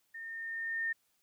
sine tone with level ramp, 1822 Hz, A#6, 40 cents flat, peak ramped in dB -42 to -30 dBFS, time 0.14-0.93 s, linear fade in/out 10 ms, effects white hiss -75 dBFS RMS until 1.22 s

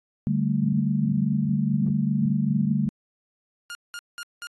sine chord, D suspended fourth, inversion none, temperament equal with one note detuned, 146.83 / 195.09 / 220 Hz, D3 / G3 / A3, 0 / -8 / 0 cents, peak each -25 dBFS, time 0.27-2.89 s, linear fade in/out 0 ms
sawtooth tone bursts, 1416 Hz, F6, 23 cents sharp, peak -30 dBFS, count 4, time 3.7-4.47 s, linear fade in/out 0 ms, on 50 ms, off 190 ms
effects AAC 32 kbps

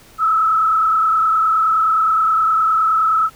sine tone with frequency modulation, 1300 Hz, E6, 24 cents flat, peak -12 dBFS, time 0.18-3.3 s, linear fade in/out 50 ms, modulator 29.6 Hz, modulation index 1.2, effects pink hiss -46 dBFS RMS until 3.35 s

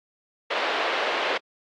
pink band-pass noise, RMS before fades -26 dBFS, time 0.5-1.38 s, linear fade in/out 10 ms, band 440 to 3500 Hz, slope 24 dB/octave, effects AAC 64 kbps

